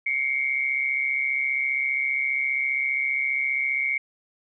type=tone pair together; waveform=sine; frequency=2133 / 2268 Hz; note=C7 / C#7; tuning=+33 / +39 cents; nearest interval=minor second; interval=106 cents; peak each=-25 dBFS; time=0.06-3.98 s; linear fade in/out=5 ms; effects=none